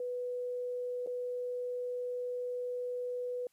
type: tone with dropouts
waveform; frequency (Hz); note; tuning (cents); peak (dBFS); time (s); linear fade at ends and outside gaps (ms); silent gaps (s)
sine; 493.9; B4; 0; -34; 0-3.47; 2; 1.063-1.072
effects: white hiss -73 dBFS RMS until 3.52 s + resampled to 32000 Hz